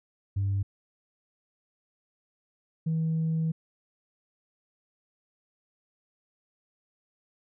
sine tone pair in turn, 98.6 / 161.01 Hz, G2 / E3, +11 / -40 cents, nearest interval minor sixth, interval 849 cents, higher second, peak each -23 dBFS, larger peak neither, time 0.36-0.63 / 2.86-3.52 s, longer second, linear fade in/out 10 ms, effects tanh soft clip ceiling -22 dBFS

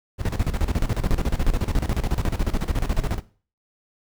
brown noise with tremolo, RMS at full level -20 dBFS, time 0.18-3.21 s, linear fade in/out 50 ms, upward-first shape square, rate 14 Hz, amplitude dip 80%, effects noise-tail reverb RT60 0.4 s tail -17 dB re dry

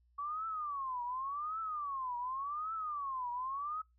sine tone with vibrato, 1128 Hz, C#6, 30 cents sharp, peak -36 dBFS, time 0.18-3.82 s, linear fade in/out 10 ms, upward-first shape triangle, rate 0.88 Hz, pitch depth 290 cents each way, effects noise-tail reverb RT60 0.2 s tail -25 dB re dry + added 60 Hz sine -67 dBFS peak until 3.98 s

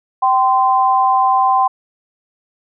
sine tone pair together, 775 / 1033.8 Hz, G5 / C6, -20 / -21 cents, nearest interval perfect fourth, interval 499 cents, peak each -13 dBFS, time 0.22-1.68 s, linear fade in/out 10 ms, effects none

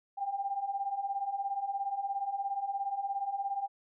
sine beating tone pair, 781 / 798 Hz, G5 / G5, -7 / +31 cents, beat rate 17 Hz, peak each -37 / -33 dBFS, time 0.17-3.68 s, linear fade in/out 20 ms, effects none

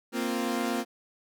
sawtooth chord, Bb suspended second, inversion none, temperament equal, 233.1 / 261.6 / 349.2 Hz, Bb3 / C4 / F4, 0 / 0 / 0 cents, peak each -27 / -28 / -30 dBFS, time 0.12-0.85 s, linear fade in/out 50 ms, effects none

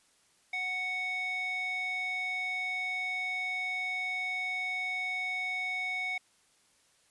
square tone with band-pass filter, 740 Hz, F#5, in tune, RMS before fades -34 dBFS, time 0.53-6.18 s, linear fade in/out 5 ms, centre 2300 Hz, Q 3.3, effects white hiss -67 dBFS RMS until 7.1 s + resampled to 24000 Hz

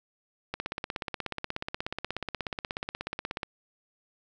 click train, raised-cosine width 0.3 ms, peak -16 dBFS, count 49, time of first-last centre 0.54-3.432 s, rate 16.6 Hz, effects none

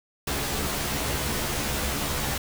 pink noise with comb filter, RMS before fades -28 dBFS, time 0.27-2.38 s, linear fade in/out 5 ms, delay 14 ms, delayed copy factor +0.8, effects none

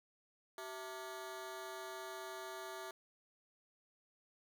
20% pulse ring-modulated tone, 519 Hz, C5, 14 cents flat, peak -37 dBFS, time 0.58-2.91 s, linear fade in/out 2 ms, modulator 137 Hz, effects 12-bit

